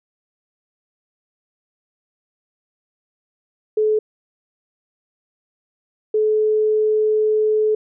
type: tone bursts at uneven times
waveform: sine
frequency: 430 Hz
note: A4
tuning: 40 cents flat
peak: -14 dBFS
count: 2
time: 3.77-3.99 / 6.14-7.75 s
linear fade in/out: 5 ms
effects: none